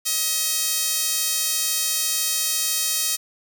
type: tone with high-pass filter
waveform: sawtooth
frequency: 634 Hz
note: D#5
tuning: 32 cents sharp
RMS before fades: -23 dBFS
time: 0.05-3.17 s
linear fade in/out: 20 ms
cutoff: 5500 Hz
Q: 0.81
effects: none